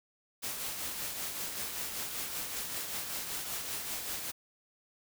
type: noise with tremolo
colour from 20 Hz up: white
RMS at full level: -36 dBFS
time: 0.42-4.32 s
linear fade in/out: 20 ms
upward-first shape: triangle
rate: 5.2 Hz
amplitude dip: 45%
effects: none